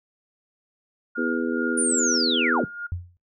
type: tone with tremolo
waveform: sine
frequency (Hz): 1420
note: F6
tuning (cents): +28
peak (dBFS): -26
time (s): 1.15-2.87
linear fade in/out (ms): 10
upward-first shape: sine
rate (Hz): 2.4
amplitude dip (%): 70
type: harmonic tone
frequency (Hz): 82.41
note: E2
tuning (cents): 0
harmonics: 3 / 4 / 5 / 6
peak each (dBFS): -26 / -28 / -30 / -32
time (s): 1.17-2.65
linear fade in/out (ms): 20
type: linear sweep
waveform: sine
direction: down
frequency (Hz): 9680 to 77.78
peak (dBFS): -21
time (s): 1.77-2.65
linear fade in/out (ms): 10
type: tone with exponential decay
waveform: sine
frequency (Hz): 88.2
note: F2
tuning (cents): +18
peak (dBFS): -22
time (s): 2.92-3.17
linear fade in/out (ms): 0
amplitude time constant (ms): 54
effects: noise-tail reverb RT60 0.2 s tail -22 dB re dry